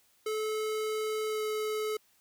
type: tone with pitch glide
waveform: square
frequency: 432.7 to 429.7 Hz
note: A4 to A4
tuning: -29 to -41 cents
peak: -31 dBFS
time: 0.26-1.97 s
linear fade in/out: 5 ms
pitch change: -12 cents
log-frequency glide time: 1.28-1.42 s
effects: white hiss -67 dBFS RMS until 2.2 s